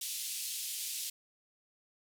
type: band-pass noise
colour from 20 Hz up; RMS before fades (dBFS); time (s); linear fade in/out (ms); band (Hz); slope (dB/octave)
white; -39; 0.01-1.1; 5; 2800 to 13000; 24
effects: none